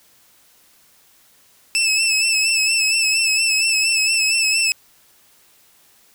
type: tone with vibrato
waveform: 20% pulse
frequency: 2626 Hz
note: E7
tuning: 7 cents flat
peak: -10 dBFS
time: 1.75-4.72 s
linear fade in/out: 0 ms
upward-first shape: sine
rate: 4.3 Hz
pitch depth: 46 cents each way
effects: white hiss -54 dBFS RMS until 6.14 s